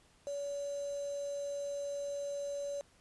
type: tone with quantisation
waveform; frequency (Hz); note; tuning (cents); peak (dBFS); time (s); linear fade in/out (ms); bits
sine; 569; C#5; +45; -36; 0.27-2.81; 0; 8
effects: pink hiss -66 dBFS RMS until 3 s + resampled to 24000 Hz